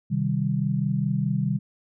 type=chord; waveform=sine; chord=C minor; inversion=none; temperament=equal; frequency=130.81 / 155.56 / 196 Hz; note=C3 / Eb3 / G3; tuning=0 / 0 / 0 cents; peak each=-26 dBFS; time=0.1-1.59 s; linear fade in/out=20 ms; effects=none